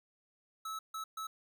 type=tone bursts at uneven times; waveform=square; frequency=1300 Hz; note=E6; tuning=24 cents flat; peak=-39 dBFS; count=3; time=0.65-0.79 / 0.94-1.04 / 1.17-1.27 s; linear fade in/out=5 ms; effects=13-bit

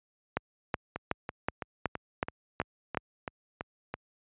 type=two click trains; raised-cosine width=0.5 ms; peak=-12 / -19 dBFS; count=8 / 10; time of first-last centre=0.37-2.972 / 0.96-3.94 s; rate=2.69 / 3.02 Hz; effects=high-pass 60 Hz 12 dB/octave + resampled to 8000 Hz

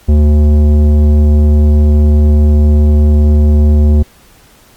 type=tone with tanh clipping; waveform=triangle; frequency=74.6 Hz; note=D2; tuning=28 cents sharp; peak=-6 dBFS; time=0.08-4.03 s; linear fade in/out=10 ms; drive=17 dB; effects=pink hiss -44 dBFS RMS until 4.76 s + Opus 48 kbps

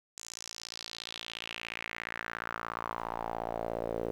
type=tone with band-pass filter sweep; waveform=sawtooth; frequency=57.1 Hz; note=A#1; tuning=35 cents flat; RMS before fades=-39 dBFS; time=0.17-4.11 s; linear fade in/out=0 ms; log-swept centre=7200 to 460 Hz; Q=3.3; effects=10-bit

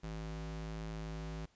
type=ring-modulated tone; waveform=square; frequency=107.8 Hz; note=A2; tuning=35 cents flat; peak=-38 dBFS; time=0.03-1.46 s; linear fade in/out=10 ms; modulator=53.6 Hz; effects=pink hiss -71 dBFS RMS until 1.55 s + resampled to 16000 Hz

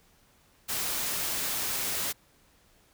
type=noise; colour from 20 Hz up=white; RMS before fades=-31 dBFS; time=0.68-2.13 s; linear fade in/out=20 ms; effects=pink hiss -63 dBFS RMS until 2.93 s

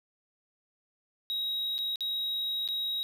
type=tone with dropouts; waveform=triangle; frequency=3813 Hz; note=A#7; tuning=38 cents sharp; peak=-28 dBFS; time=1.3-3.03 s; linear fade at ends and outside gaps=0 ms; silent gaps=1.781-1.788 / 1.958-2.007 / 2.677-2.687 s; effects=none

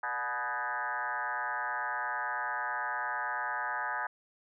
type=tone with frequency modulation; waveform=sine; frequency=1244.5 Hz; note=D#6; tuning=in tune; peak=-31 dBFS; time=0.03-4.07 s; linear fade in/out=5 ms; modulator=129 Hz; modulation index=3.9; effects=none

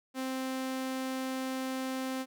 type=tone; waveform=sawtooth; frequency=261.6 Hz; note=C4; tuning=in tune; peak=-29 dBFS; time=0.14-2.26 s; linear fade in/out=50 ms; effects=none

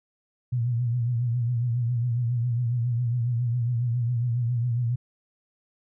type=tone with vibrato; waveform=sine; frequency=120 Hz; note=B2; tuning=49 cents flat; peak=-22 dBFS; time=0.52-4.96 s; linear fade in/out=10 ms; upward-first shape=triangle; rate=7.3 Hz; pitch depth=89 cents each way; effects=none

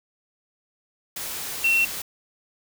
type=tone in noise; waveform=sine; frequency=2715 Hz; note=F7; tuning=50 cents flat; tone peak=-17 dBFS; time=1.64-1.85 s; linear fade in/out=5 ms; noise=white; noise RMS=-32 dBFS; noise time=1.16-2.02 s; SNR=+12 dB; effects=none

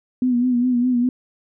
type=tone with vibrato; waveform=sine; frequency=246.9 Hz; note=B3; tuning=in tune; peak=-15 dBFS; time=0.22-1.09 s; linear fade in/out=2 ms; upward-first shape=sine; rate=4.9 Hz; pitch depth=54 cents each way; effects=none

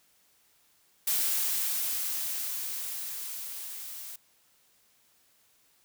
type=noise with level ramp; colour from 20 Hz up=blue; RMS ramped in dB=-27 to -42 dBFS; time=1.07-4.16 s; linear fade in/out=5 ms; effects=white hiss -66 dBFS RMS until 5.84 s

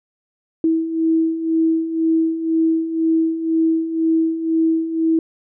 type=beating tone pair; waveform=sine; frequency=322.9 / 324.9 Hz; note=E4 / E4; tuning=-36 / -25 cents; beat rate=2 Hz; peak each=-22 / -16 dBFS; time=0.64-5.19 s; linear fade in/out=2 ms; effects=none

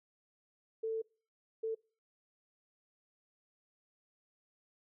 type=tone bursts at uneven times; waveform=sine; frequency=445.7 Hz; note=A4; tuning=22 cents sharp; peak=-33 dBFS; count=2; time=0.83-1.02 / 1.63-1.75 s; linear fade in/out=10 ms; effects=noise-tail reverb RT60 0.4 s tail -25 dB re dry

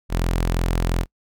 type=tone; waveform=sawtooth; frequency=42.88 Hz; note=F1; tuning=31 cents flat; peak=-15 dBFS; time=0.09-1.06 s; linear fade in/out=50 ms; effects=noise-tail reverb RT60 0.1 s tail -26 dB re dry

